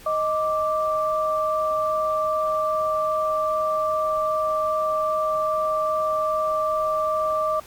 sine tone pair together, 624 / 1173.5 Hz, D#5 / D6, +5 / -2 cents, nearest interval major seventh, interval 1093 cents, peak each -23 dBFS, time 0.06-7.6 s, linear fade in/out 5 ms, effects pink hiss -46 dBFS RMS until 7.66 s + Opus 48 kbps

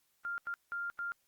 sine tone bursts at uneven times, 1396.9 Hz, F6, in tune, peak -35 dBFS, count 4, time 0.25-0.38 / 0.47-0.54 / 0.72-0.9 / 0.99-1.12 s, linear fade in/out 0 ms, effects white hiss -75 dBFS RMS until 1.27 s + Opus 48 kbps

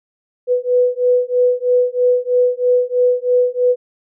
sine beating tone pair, 493.9 / 497 Hz, B4 / B4, 0 / +11 cents, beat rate 3.1 Hz, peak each -15 dBFS, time 0.47-3.76 s, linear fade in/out 50 ms, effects none

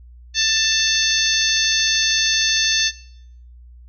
harmonic tone, 887 Hz, A5, 14 cents sharp, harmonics 2 / 3 / 4 / 5 / 6 / 7, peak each -24 / -25 / -21 / -20 / -25 / -22 dBFS, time 0.34-2.92 s, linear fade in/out 50 ms, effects noise-tail reverb RT60 0.7 s tail -20 dB re dry + added 60 Hz sine -40 dBFS peak until 3.88 s

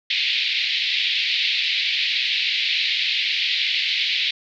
white band-pass noise, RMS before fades -22 dBFS, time 0.1-4.31 s, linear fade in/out 5 ms, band 2100 to 4200 Hz, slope 48 dB/octave, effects none

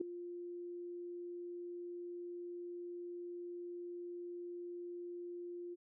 sine tone with ADSR envelope, 350 Hz, F4, 4 cents sharp, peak -30 dBFS, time 0-5.76 s, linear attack 12 ms, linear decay 4 ms, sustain -13 dB, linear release 30 ms, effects none

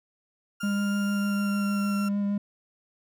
35% pulse tone with pitch glide, 1400 to 1365.7 Hz, F6 to F6, +4 to -39 cents, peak -32 dBFS, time 0.6-2.09 s, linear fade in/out 10 ms, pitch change -43 cents, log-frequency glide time 1-1.96 s
triangle tone with vibrato, 202.3 Hz, G#3, 45 cents flat, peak -22 dBFS, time 0.63-2.38 s, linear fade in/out 5 ms, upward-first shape sine, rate 6.6 Hz, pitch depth 12 cents each way
effects none

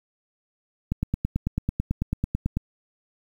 click train, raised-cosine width 5 ms, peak -11 dBFS, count 16, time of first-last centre 0.92-2.57 s, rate 9.09 Hz, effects 8-bit

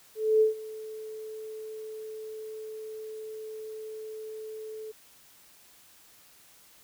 sine tone with ADSR envelope, 435.6 Hz, A4, 17 cents flat, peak -17 dBFS, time 0.15-4.92 s, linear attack 260 ms, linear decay 130 ms, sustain -20 dB, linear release 13 ms, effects white hiss -57 dBFS RMS until 6.83 s

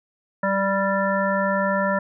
harmonic tone with a mistuned harmonic, 196 Hz, G3, in tune, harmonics 1 / 3 / 5 / 7 / 9, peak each -25 / -23 / -26 / -28 / -27 dBFS, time 0.43-1.99 s, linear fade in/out 5 ms, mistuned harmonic 1, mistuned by -15 cents, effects none

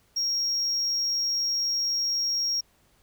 triangle tone, 5588 Hz, F8, in tune, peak -22 dBFS, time 0.16-2.61 s, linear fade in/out 10 ms, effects tanh soft clip ceiling -18 dBFS + pink hiss -64 dBFS RMS until 3.02 s

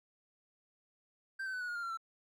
triangle tone with pitch steps, 1568 / 1533.1 / 1498.9 / 1465.5 / 1432.9 / 1401 / 1369.8 / 1339.3 Hz, G6 / G6 / F#6 / F#6 / F6 / F6 / F6 / E6, 0 / -39 / +22 / -17 / +44 / +5 / -34 / +27 cents, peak -35 dBFS, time 1.39-1.974 s, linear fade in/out 10 ms, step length 73 ms, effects none

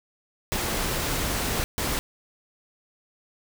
pink noise bursts at uneven times, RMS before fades -27 dBFS, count 2, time 0.52-1.64 / 1.78-1.99 s, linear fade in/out 0 ms, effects none

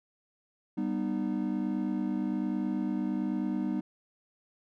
triangle chord, G augmented, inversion none, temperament just, 196 / 245 / 306.2 Hz, G3 / B3 / D#4, 0 / -14 / -28 cents, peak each -31 dBFS, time 0.77-3.81 s, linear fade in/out 10 ms, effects none

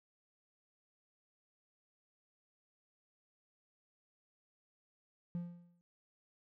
triangle tone with exponential decay, 173.7 Hz, F3, 9 cents flat, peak -32 dBFS, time 5.35-5.81 s, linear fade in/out 0 ms, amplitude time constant 100 ms, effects tanh soft clip ceiling -29 dBFS

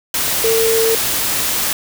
sine tone in noise, 450.7 Hz, A4, 42 cents sharp, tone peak -13 dBFS, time 0.44-0.95 s, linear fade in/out 2 ms, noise white, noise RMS -18 dBFS, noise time 0.14-1.73 s, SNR +2 dB, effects none

